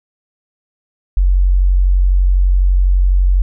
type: tone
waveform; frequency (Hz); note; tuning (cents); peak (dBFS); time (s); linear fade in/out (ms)
sine; 46; F#1; -9; -8; 1.17-3.42; 0
effects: none